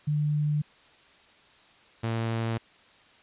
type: tone pair in turn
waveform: sine / sawtooth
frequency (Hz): 149.1 / 114.01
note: D3 / A#2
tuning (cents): +27 / -38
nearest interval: perfect fourth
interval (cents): 465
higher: first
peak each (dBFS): -23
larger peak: neither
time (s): 0.07-0.62 / 2.03-2.58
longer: neither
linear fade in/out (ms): 10
effects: white hiss -57 dBFS RMS until 3.22 s + resampled to 8000 Hz